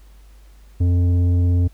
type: tone with tanh clipping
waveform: sine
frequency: 88.3 Hz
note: F2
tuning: 20 cents sharp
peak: -15 dBFS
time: 0.8-1.68 s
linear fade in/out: 10 ms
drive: 9 dB
effects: added 50 Hz sine -43 dBFS peak until 1.73 s + pink hiss -57 dBFS RMS until 1.73 s